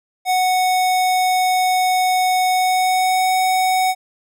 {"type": "tone with pitch glide", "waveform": "square", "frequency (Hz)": [739, 746.3], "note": ["F#5", "F#5"], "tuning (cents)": [-2, 15], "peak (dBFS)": -15, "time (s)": [0.25, 3.95], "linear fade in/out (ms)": 50, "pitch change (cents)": 17, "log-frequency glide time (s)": [2.49, 3.33], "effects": []}